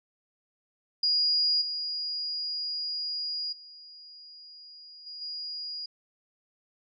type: tone with level steps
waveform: sine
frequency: 4871 Hz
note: D#8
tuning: 38 cents flat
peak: -22 / -30 / -46 / -39 / -34 dBFS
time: 1.03-5.86 s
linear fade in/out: 5 ms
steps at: 1.61 / 3.52 / 5.06 / 5.21 s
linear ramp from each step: 10 ms
effects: none